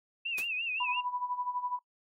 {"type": "tone with vibrato", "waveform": "sine", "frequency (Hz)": 2637, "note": "E7", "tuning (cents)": 0, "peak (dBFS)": -31, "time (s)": [0.25, 1.01], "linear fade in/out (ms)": 10, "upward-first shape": "sine", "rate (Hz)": 5.8, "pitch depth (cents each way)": 110}
{"type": "noise with exponential decay", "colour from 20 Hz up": "white", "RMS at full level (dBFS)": -35, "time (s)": [0.38, 0.49], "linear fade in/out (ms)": 2, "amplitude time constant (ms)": 22}
{"type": "tone with tremolo", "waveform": "sine", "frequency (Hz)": 987.8, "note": "B5", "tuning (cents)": 0, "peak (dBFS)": -30, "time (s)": [0.8, 1.79], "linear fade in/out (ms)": 5, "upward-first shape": "sine", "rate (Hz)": 12, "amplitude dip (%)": 75}
{"effects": ["noise-tail reverb RT60 0.1 s tail -17 dB re dry", "AAC 48 kbps"]}